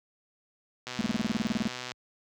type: click train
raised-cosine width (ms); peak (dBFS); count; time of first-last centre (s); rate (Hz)
0.2; -19; 132; 0.87-1.918; 125
type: tone bursts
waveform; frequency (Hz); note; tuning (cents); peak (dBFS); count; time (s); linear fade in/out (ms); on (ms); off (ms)
triangle; 221.2; A3; +9; -22; 14; 0.99-1.674; 0; 21; 30
effects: high-pass 60 Hz 12 dB/octave